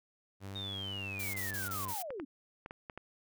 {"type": "tone", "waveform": "sawtooth", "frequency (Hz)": 98, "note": "G2", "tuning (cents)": 0, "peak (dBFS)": -38, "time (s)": [0.4, 1.95], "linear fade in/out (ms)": 50}
{"type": "linear sweep", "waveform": "sine", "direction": "down", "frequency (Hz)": [3729, 248.2], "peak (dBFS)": -39, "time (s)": [0.55, 2.25], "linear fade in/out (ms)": 10}
{"type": "noise bursts", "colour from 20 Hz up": "blue", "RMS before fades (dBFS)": -40, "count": 5, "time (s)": [1.19, 2.028], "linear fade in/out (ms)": 10, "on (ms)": 150, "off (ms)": 22}
{"type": "clicks", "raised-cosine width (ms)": 0.5, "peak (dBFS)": -29, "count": 6, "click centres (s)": [2.105, 2.199, 2.661, 2.709, 2.898, 2.976]}
{"effects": []}